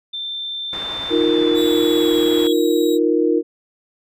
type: tone with pitch glide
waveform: sine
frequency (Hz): 3565 to 3346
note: A7 to G#7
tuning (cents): +22 to +12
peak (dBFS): -24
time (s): 0.13-2.53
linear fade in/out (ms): 10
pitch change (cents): -110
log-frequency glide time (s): 1.27-2.17
type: low-pass noise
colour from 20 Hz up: white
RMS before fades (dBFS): -33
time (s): 0.73-2.47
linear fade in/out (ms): 0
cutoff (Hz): 1600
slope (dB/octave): 12
type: chord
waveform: sine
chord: Eb suspended second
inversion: none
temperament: just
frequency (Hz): 311.1 / 350 / 466.7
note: Eb4 / F4 / Bb4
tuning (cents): 0 / +4 / +2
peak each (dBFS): -18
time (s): 1.09-3.43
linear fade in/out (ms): 50
type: tone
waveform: sawtooth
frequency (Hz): 3829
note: A#7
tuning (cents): +46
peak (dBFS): -26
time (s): 1.54-2.99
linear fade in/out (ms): 50
effects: none